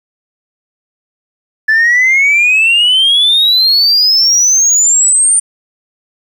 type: exponential sweep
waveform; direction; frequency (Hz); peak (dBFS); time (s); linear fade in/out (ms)
sine; up; 1732 to 9110; -4; 1.68-5.4; 10
effects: tanh soft clip ceiling -4 dBFS + 7-bit